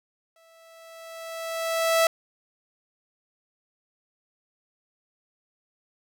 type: tone with exponential growth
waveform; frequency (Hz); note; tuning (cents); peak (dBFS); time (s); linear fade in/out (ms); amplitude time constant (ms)
sawtooth; 657; E5; -6; -13; 0.36-2.07; 2; 370
effects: none